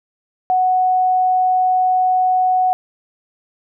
sine tone, 740 Hz, F#5, in tune, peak -12 dBFS, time 0.5-2.73 s, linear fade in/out 0 ms, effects none

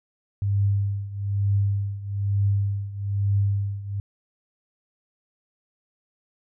sine tone with tremolo, 100 Hz, G2, 35 cents sharp, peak -17 dBFS, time 0.42-4 s, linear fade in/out 0 ms, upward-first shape triangle, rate 1.1 Hz, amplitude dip 85%, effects none

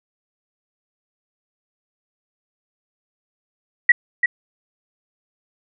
sine tone with echo, 1929 Hz, B6, 41 cents flat, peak -6 dBFS, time 3.89-3.92 s, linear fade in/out 5 ms, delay 340 ms, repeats 1, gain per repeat -7 dB, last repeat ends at 4.26 s, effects none

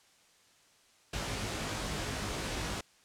pink noise with comb filter, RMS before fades -36 dBFS, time 1.13-2.81 s, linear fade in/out 5 ms, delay 19 ms, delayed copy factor +0.75, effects white hiss -64 dBFS RMS until 3.04 s + low-pass 8000 Hz 12 dB/octave

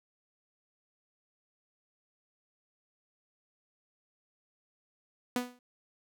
sawtooth tone with exponential decay, 246.9 Hz, B3, in tune, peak -22 dBFS, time 5.36-5.59 s, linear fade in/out 2 ms, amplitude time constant 50 ms, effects none

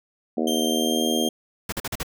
harmonic tone, 79.5 Hz, D#2, 38 cents sharp, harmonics 3 / 4 / 5 / 6 / 7 / 8 / 9, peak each -25 / -27 / -29 / -31 / -32 / -33 / -34 dBFS, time 0.37-1.29 s, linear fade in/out 5 ms
sawtooth tone with pitch glide, 3159 to 3198 Hz, G7 to G7, +13 to +34 cents, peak -23 dBFS, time 0.47-1.29 s, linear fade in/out 5 ms, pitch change +21 cents, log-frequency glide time 0.67-1.04 s
pink noise bursts, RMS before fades -28 dBFS, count 5, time 1.69-2.032 s, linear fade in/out 5 ms, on 34 ms, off 43 ms
effects none

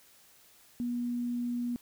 sine tone, 241.6 Hz, B3, 38 cents flat, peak -30 dBFS, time 0.8-1.76 s, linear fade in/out 0 ms, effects white hiss -60 dBFS RMS until 1.81 s

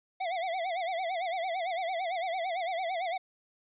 square tone with vibrato, 710 Hz, F5, 28 cents sharp, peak -31 dBFS, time 0.2-3.18 s, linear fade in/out 10 ms, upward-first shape sine, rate 8.9 Hz, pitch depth 140 cents each way, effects resampled to 8000 Hz

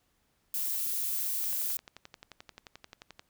violet noise, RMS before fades -32 dBFS, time 0.54-1.77 s, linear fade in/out 2 ms
click train, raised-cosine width 0.2 ms, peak -28 dBFS, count 21, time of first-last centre 1.44-3.194 s, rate 11.4 Hz
effects pink hiss -73 dBFS RMS until 3.29 s

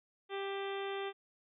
harmonic tone with a mistuned harmonic, 394 Hz, G4, 9 cents sharp, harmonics 1 / 2 / 3 / 4 / 5 / 6 / 7 / 8 / 9, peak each -38 / -44 / -47 / -50 / -49 / -53 / -53 / -51 / -52 dBFS, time 0.29-1.13 s, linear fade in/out 50 ms, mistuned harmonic 7, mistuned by -42 cents, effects none

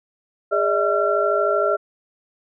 sine tone cluster, 410.3 / 591 / 644 / 1364 Hz, G#4 / D5 / E5 / F6, -21 / +11 / -41 / -41 cents, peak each -22 dBFS, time 0.51-1.77 s, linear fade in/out 20 ms, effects none

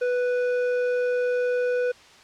sine tone with hard clipping, 493.9 Hz, B4, in tune, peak -23 dBFS, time 0.01-1.92 s, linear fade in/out 10 ms, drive 8 dB, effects white hiss -50 dBFS RMS until 2.23 s + low-pass 5000 Hz 12 dB/octave

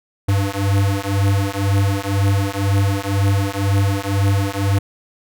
square beating tone pair, 98 / 100 Hz, G2 / G2, 0 / +35 cents, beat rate 2 Hz, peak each -19 dBFS, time 0.28-4.79 s, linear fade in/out 10 ms, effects none

